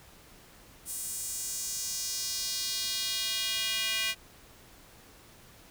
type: tone with high-pass filter sweep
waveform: square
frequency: 220 Hz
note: A3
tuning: in tune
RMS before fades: -33 dBFS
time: 0.85-4.15 s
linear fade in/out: 50 ms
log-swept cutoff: 9200 to 2500 Hz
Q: 2
effects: pink hiss -55 dBFS RMS until 5.7 s